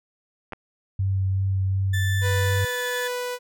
clicks, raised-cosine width 0.5 ms, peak -19 dBFS, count 2, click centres 0.523 / 0.533 s
sine tone with vibrato, 96 Hz, G2, 36 cents flat, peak -20 dBFS, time 0.99-2.65 s, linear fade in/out 5 ms, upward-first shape sine, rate 2.7 Hz, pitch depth 13 cents each way
35% pulse tone with pitch glide, 1760 to 1732.8 Hz, A6 to A6, 0 to -27 cents, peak -26 dBFS, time 1.93-3.08 s, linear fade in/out 10 ms, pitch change -27 cents, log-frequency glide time 2.33-2.87 s
sawtooth tone with tremolo, 493.7 Hz, B4, 1 cent flat, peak -22 dBFS, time 2.21-3.39 s, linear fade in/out 50 ms, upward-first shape triangle, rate 1.4 Hz, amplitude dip 25%
effects none

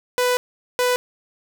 sawtooth tone bursts at uneven times, 496.3 Hz, B4, 8 cents sharp, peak -13 dBFS, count 2, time 0.18-0.37 / 0.79-0.96 s, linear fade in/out 0 ms, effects none

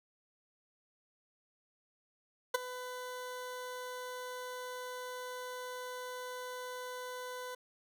20% pulse tone with ADSR envelope, 501 Hz, B4, 25 cents sharp, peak -20 dBFS, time 2.54-7.55 s, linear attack 8 ms, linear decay 16 ms, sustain -16 dB, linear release 6 ms, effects none

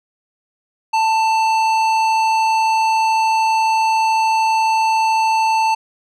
sine tone with tanh clipping, 887 Hz, A5, 14 cents sharp, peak -15 dBFS, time 0.93-5.75 s, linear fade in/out 10 ms, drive 14 dB, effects none

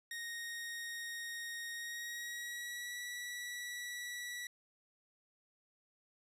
sawtooth tone with pitch glide, 1864.7 to 1946.1 Hz, A#6 to B6, 0 to -26 cents, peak -38 dBFS, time 0.11-4.47 s, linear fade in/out 2 ms, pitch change +74 cents, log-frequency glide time 1.73-2.99 s, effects resampled to 32000 Hz

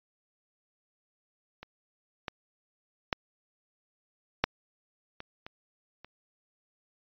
clicks, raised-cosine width 0.3 ms, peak -27 / -18 / -10 / -6 / -24 / -26 / -30 dBFS, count 7, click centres 1.63 / 2.282 / 3.128 / 4.44 / 5.204 / 5.465 / 6.046 s, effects resampled to 11025 Hz

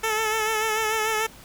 10% pulse tone with vibrato, 437.2 Hz, A4, 11 cents flat, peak -14 dBFS, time 0.03-1.27 s, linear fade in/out 10 ms, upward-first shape sine, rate 6.8 Hz, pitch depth 38 cents each way, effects pink hiss -47 dBFS RMS until 1.44 s

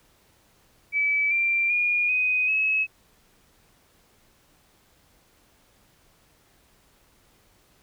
sine tone with pitch steps, 2298 / 2364 / 2432 / 2502 / 2573 Hz, D7 / D7 / D#7 / D#7 / E7, -38 / +11 / -40 / +9 / -43 cents, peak -20 dBFS, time 0.92-2.87 s, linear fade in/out 50 ms, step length 390 ms, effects pink hiss -61 dBFS RMS until 7.82 s

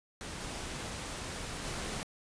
pink noise with level steps, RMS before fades -42 / -40 / -38 dBFS, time 0.21-2.03 s, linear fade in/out 0 ms, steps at 0.39 / 1.63 s, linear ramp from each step 20 ms, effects resampled to 22050 Hz

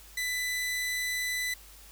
sawtooth tone, 1995 Hz, B6, 17 cents sharp, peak -26 dBFS, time 0.17-1.54 s, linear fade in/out 5 ms, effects added 50 Hz sine -53 dBFS peak until 1.91 s + white hiss -53 dBFS RMS until 1.91 s

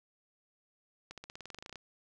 accelerating click train, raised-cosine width 0.2 ms, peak -28 dBFS, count 15, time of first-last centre 1.11-1.757 s, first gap 67 ms, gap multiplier 0.94, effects none

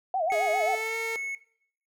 sine tone with vibrato, 700 Hz, F5, 4 cents sharp, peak -24 dBFS, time 0.14-0.75 s, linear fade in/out 2 ms, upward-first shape sine, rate 7.5 Hz, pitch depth 190 cents each way
triangle tone, 2198 Hz, C#7, 15 cents flat, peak -29 dBFS, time 0.3-1.35 s, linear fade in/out 2 ms
sawtooth tone with pitch glide, 418.3 to 453.5 Hz, G#4 to A#4, +12 to -48 cents, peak -28 dBFS, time 0.32-1.16 s, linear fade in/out 0 ms, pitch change +140 cents, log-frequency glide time 0.52-0.95 s
effects noise-tail reverb RT60 0.6 s tail -17 dB re dry

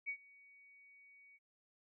sine tone with ADSR envelope, 2250 Hz, C#7, 25 cents sharp, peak -36 dBFS, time 0.06-1.39 s, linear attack 29 ms, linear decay 78 ms, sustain -24 dB, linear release 36 ms, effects none

